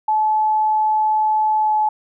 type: tone with pitch glide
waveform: sine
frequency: 862 to 856.5 Hz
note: A5 to A5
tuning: -36 to -47 cents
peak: -14 dBFS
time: 0.08-1.89 s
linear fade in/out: 5 ms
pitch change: -11 cents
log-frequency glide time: 1.59-1.72 s
effects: none